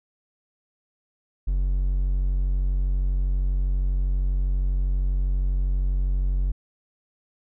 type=tone; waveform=triangle; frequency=46.25 Hz; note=F#1; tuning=in tune; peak=-18 dBFS; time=1.47-6.52 s; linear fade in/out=10 ms; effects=none